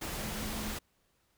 sine tone in noise, 213 Hz, G#3, 44 cents sharp, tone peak -41 dBFS, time 0.2-0.74 s, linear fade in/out 10 ms, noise pink, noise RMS -38 dBFS, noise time 0.01-0.79 s, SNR -6 dB, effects pink hiss -73 dBFS RMS until 1.37 s

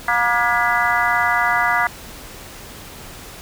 harmonic tone with a mistuned harmonic, 238.7 Hz, A#3, 41 cents sharp, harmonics 3 / 4 / 5 / 6 / 7 / 8, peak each -22 / -22 / -22 / -22 / -22 / -22 dBFS, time 0.08-1.87 s, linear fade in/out 2 ms, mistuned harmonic 8, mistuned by +74 cents, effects pink hiss -37 dBFS RMS until 3.41 s

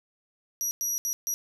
35% pulse tone bursts at uneven times, 5800 Hz, F#8, 35 cents flat, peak -24 dBFS, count 4, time 0.61-0.71 / 0.81-0.98 / 1.05-1.13 / 1.27-1.34 s, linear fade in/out 0 ms, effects none

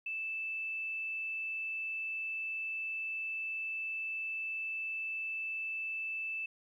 sine tone, 2637 Hz, E7, in tune, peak -35 dBFS, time 0.06-6.46 s, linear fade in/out 5 ms, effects 12-bit

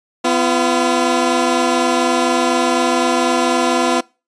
15% pulse tone pair together, 251 / 342.7 Hz, B3 / F4, +28 / -33 cents, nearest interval perfect fourth, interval 539 cents, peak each -10 dBFS, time 0.24-4.01 s, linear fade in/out 10 ms, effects noise-tail reverb RT60 0.3 s tail -24 dB re dry + resampled to 22050 Hz

